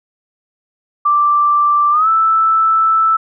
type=tone with pitch glide; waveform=sine; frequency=1174.7 to 1318.6 Hz; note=D6 to E6; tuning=0 to 0 cents; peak=-9 dBFS; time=1.05-3.17 s; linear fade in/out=10 ms; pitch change=+200 cents; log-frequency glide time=1.91-2.08 s; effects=none